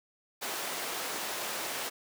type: high-pass noise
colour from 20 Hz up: pink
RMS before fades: -36 dBFS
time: 0.41-1.9 s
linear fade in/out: 20 ms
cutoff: 440 Hz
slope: 12 dB/octave
effects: none